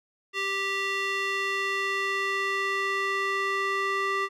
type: tone with band-pass filter sweep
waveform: square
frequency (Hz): 392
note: G4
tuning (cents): 0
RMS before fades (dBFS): -28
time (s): 0.33-4.29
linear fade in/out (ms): 50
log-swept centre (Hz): 2500 to 1600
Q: 1.7
effects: none